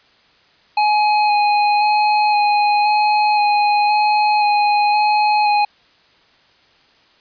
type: tone with vibrato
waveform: square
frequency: 836 Hz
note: G#5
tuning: 11 cents sharp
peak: -13 dBFS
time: 0.77-5.65 s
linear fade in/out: 5 ms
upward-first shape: square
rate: 0.96 Hz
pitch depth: 11 cents each way
effects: white hiss -53 dBFS RMS until 7.2 s + resampled to 11025 Hz